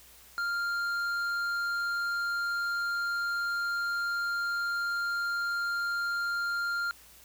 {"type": "tone with hard clipping", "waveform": "triangle", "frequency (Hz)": 1396.9, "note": "F6", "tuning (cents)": 0, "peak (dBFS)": -30, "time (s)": [0.38, 6.91], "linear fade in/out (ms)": 0, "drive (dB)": 10, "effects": ["added 60 Hz sine -63 dBFS peak until 7.24 s", "white hiss -55 dBFS RMS until 7.24 s"]}